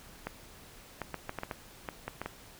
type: clicks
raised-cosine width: 0.5 ms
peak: -20 dBFS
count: 11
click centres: 0.27 / 1.017 / 1.143 / 1.294 / 1.387 / 1.434 / 1.512 / 1.888 / 2.08 / 2.216 / 2.26 s
effects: pink hiss -53 dBFS RMS until 2.59 s